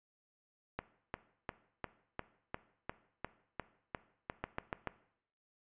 two click trains, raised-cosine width 0.5 ms, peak -22 / -21 dBFS, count 11 / 4, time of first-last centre 0.79-4.299 / 4.44-4.873 s, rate 2.85 / 6.93 Hz, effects noise-tail reverb RT60 0.7 s tail -17 dB re dry + resampled to 8000 Hz

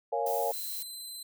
sine chord, Bb minor seventh, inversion none, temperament equal, 466.2 / 554.4 / 698.5 / 830.6 Hz, Bb4 / Db5 / F5 / Ab5, 0 / 0 / 0 / 0 cents, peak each -33 dBFS, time 0.12-0.52 s, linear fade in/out 10 ms
violet noise, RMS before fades -38 dBFS, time 0.26-0.83 s, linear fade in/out 5 ms
20% pulse tone, 4057 Hz, B7, 46 cents sharp, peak -34 dBFS, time 0.53-1.23 s, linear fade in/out 5 ms
effects none

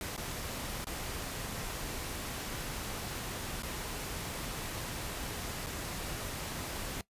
pink noise with dropouts, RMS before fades -39 dBFS, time 0.01-7.01 s, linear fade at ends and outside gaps 1 ms, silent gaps 0.164-0.177 / 0.844-0.869 / 3.623-3.632 / 5.663-5.668 s, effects noise-tail reverb RT60 0.1 s tail -19 dB re dry + resampled to 32000 Hz

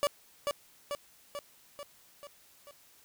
30% pulse tone with echo, 576 Hz, D5, 34 cents flat, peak -22 dBFS, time 0.03-0.07 s, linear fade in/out 0 ms, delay 440 ms, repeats 6, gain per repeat -4 dB, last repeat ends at 2.71 s, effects white hiss -61 dBFS RMS until 3.04 s

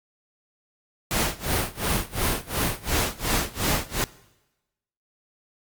pink noise with tremolo, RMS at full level -22 dBFS, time 1.11-4.04 s, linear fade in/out 0 ms, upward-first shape sine, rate 2.8 Hz, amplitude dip 95%, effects noise-tail reverb RT60 1.0 s tail -20 dB re dry + Opus 48 kbps

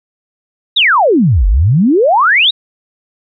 sine exponential two-way sweep, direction down then up, 3951 to 43.81 to 3951 Hz, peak -6 dBFS, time 0.76-2.51 s, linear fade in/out 10 ms, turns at 1.47 s, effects none

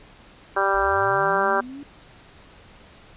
harmonic tone, 196 Hz, G3, in tune, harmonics 2 / 3 / 4 / 5 / 6 / 7 / 8, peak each -26 / -26 / -26 / -26 / -26 / -26 / -26 dBFS, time 0.56-1.61 s, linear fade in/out 10 ms
sine linear sweep, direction up, 38.89 to 291.3 Hz, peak -34 dBFS, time 0.74-1.83 s, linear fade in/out 0 ms
effects pink hiss -49 dBFS RMS until 3.16 s + resampled to 8000 Hz

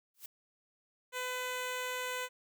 blue noise with exponential growth, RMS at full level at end -41 dBFS, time 0.14-0.26 s, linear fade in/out 5 ms, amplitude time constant 25 ms
10% pulse tone, 503 Hz, B4, 32 cents sharp, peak -27 dBFS, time 1.12-2.29 s, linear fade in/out 50 ms
effects none

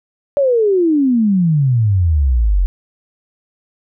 sine exponential sweep, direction down, 581 to 43.12 Hz, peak -10 dBFS, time 0.37-2.66 s, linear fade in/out 0 ms, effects none

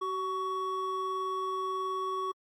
triangle tone pair together, 379.4 / 1119.6 Hz, F#4 / C#6, +43 / +17 cents, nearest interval octave + perfect fifth, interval 1874 cents, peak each -34 / -30 dBFS, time 0.01-2.32 s, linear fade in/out 10 ms, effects AAC 64 kbps

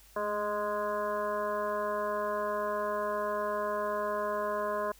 harmonic tone with a mistuned harmonic, 207.7 Hz, G#3, in tune, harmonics 1 / 2 / 3 / 5 / 6 / 7 / 8, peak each -44 / -37 / -33 / -34 / -44 / -44 / -44 dBFS, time 0.16-4.92 s, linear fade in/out 5 ms, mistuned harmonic 1, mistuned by +33 cents, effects added 50 Hz sine -59 dBFS peak until 4.99 s + white hiss -59 dBFS RMS until 4.99 s

